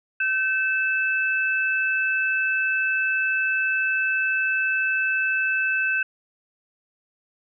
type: tone pair together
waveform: sine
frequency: 1540 / 2626 Hz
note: G6 / E7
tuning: -31 / -7 cents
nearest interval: major sixth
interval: 924 cents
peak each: -22 / -24 dBFS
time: 0.2-6.03 s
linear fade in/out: 5 ms
effects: none